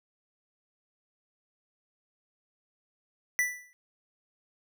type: tone with exponential decay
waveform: square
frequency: 1975.5 Hz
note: B6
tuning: in tune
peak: -22 dBFS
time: 3.39-3.73 s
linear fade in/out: 0 ms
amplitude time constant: 72 ms
effects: none